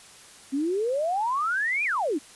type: exponential two-way sweep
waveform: sine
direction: up then down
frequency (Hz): 261.6 to 2489 to 261.6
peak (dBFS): -23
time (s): 0.52-2.19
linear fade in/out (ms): 20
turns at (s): 1.84
effects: white hiss -49 dBFS RMS until 2.35 s + resampled to 24000 Hz